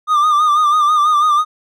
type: tone with vibrato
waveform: triangle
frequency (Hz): 1207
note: D6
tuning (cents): +47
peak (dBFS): -8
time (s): 0.07-1.45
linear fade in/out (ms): 50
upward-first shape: sine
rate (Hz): 6.1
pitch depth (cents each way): 59
effects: none